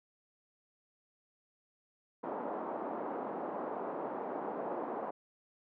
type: band-pass noise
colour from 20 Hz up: white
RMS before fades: -39 dBFS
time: 2.23-5.11 s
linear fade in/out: 10 ms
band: 230 to 920 Hz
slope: 24 dB/octave
effects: none